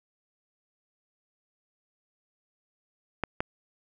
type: clicks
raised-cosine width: 0.5 ms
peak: -12 dBFS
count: 2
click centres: 3.237 / 3.405 s
effects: none